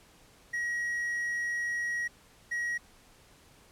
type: tone bursts at uneven times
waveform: triangle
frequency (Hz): 1903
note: A#6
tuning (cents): +35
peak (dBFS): -28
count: 2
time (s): 0.53-2.08 / 2.51-2.78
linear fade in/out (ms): 10
effects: pink hiss -59 dBFS RMS until 3.71 s + low-pass 12000 Hz 12 dB/octave